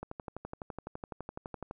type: click train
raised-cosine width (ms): 1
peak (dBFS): -25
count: 21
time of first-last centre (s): 0.03-1.711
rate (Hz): 11.9
effects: none